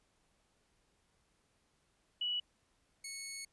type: tone pair in turn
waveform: sine / 10% pulse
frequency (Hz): 2941 / 2203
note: F#7 / C#7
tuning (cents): -11 / -11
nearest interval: perfect fourth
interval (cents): 500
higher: first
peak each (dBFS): -33 / -33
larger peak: neither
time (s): 2.21-2.4 / 3.04-3.45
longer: second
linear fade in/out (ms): 5
effects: pink hiss -75 dBFS RMS until 3.52 s + resampled to 24000 Hz